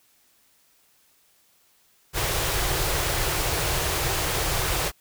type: band-stop noise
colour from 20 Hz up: pink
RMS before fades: -25 dBFS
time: 2.13-4.92 s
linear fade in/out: 50 ms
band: 160 to 320 Hz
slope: 48 dB/octave
effects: white hiss -62 dBFS RMS until 5 s